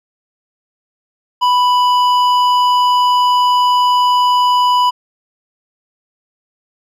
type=tone with hard clipping; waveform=sine; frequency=990 Hz; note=B5; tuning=4 cents sharp; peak=-11 dBFS; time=1.41-4.91 s; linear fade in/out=20 ms; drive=9 dB; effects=none